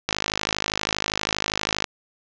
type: click train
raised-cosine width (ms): 0.2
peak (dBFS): -4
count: 93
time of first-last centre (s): 0.09-1.842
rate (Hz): 52.5
effects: resampled to 16000 Hz + 7-bit